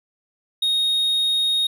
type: tone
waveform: triangle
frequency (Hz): 3730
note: A#7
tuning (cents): 0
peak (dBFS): -16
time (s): 0.62-1.67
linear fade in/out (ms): 5
effects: none